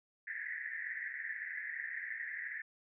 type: band-pass noise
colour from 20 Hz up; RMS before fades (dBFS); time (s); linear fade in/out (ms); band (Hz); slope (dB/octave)
white; -42; 0.27-2.62; 5; 1700 to 2000; 96
effects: none